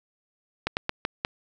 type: slowing click train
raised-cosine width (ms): 0.3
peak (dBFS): -9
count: 5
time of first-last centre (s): 0.67-1.249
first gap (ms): 99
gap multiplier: 1.26
effects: none